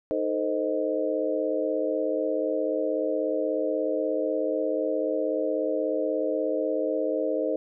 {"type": "harmonic tone with a mistuned harmonic", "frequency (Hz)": 103.83, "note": "G#2", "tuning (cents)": 0, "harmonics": [3, 4, 5, 6], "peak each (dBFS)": [-30, -30, -28, -30], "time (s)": [0.11, 7.56], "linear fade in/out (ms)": 0, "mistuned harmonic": 4, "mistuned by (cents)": 110, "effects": []}